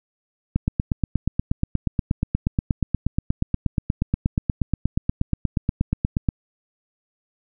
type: click train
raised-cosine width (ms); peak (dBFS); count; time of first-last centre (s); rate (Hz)
5; -7; 49; 0.56-6.288; 8.38
effects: none